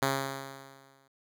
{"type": "tone with exponential decay", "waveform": "5% pulse", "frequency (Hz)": 136.2, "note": "C#3", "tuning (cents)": -30, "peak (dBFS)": -13, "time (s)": [0.02, 1.08], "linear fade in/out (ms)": 5, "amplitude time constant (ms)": 230, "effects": []}